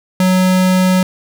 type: tone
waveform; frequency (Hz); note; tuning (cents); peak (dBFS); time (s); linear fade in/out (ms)
square; 185; F#3; 0; -10; 0.2-1.03; 2
effects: none